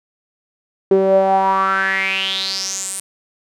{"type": "tone with band-pass filter sweep", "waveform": "sawtooth", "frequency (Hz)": 192, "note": "G3", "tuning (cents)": -36, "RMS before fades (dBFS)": -17, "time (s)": [0.91, 3], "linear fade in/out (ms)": 2, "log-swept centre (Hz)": [400, 9500], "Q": 7, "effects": []}